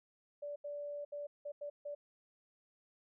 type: tone bursts at uneven times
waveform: sine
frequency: 581 Hz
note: D5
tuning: 19 cents flat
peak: -40 dBFS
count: 6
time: 0.42-0.56 / 0.64-1.05 / 1.12-1.27 / 1.45-1.52 / 1.61-1.7 / 1.85-1.95 s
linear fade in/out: 10 ms
effects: none